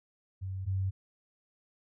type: tone pair in turn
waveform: sine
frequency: 95 / 95.52 Hz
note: F#2 / G2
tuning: +46 / -44 cents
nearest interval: unison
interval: 10 cents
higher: second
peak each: -34 / -28 dBFS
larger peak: second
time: 0.41-0.66 / 0.66-0.91 s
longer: neither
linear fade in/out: 20 ms
effects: none